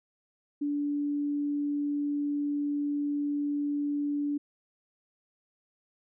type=tone; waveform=sine; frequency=289.8 Hz; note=D4; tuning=23 cents flat; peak=-27 dBFS; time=0.61-4.38 s; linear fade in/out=10 ms; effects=none